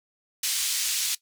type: band-pass noise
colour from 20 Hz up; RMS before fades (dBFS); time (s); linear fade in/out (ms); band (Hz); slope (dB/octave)
white; -27; 0.43-1.15; 5; 3000 to 8500; 12
effects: noise-tail reverb RT60 0.1 s tail -18 dB re dry